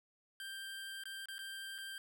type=tone with dropouts; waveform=25% pulse; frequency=1578 Hz; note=G6; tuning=11 cents sharp; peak=-40 dBFS; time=0.4-1.98 s; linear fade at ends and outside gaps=1 ms; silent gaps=1.037-1.055 / 1.257-1.285 / 1.382-1.39 / 1.781-1.785 s; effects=none